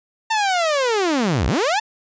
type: linear two-way sweep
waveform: sawtooth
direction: down then up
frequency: 907 to 50.2 to 907 Hz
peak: -13 dBFS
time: 0.3-1.8 s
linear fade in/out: 10 ms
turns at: 1.47 s
effects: resampled to 16000 Hz